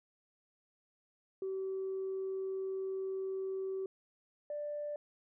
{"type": "tone pair in turn", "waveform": "sine", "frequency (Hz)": [382.6, 589.7], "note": ["G4", "D5"], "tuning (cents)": [-42, 7], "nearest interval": "perfect fifth", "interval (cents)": 749, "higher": "second", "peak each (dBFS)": [-34, -36], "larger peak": "first", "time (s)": [[1.42, 3.86], [4.5, 4.96]], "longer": "first", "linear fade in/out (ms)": 2, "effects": ["tanh soft clip ceiling -31 dBFS"]}